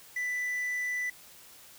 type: tone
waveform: triangle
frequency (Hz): 1985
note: B6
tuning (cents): +8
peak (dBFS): -28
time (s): 0.16-1.1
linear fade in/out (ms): 5
effects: white hiss -53 dBFS RMS until 1.78 s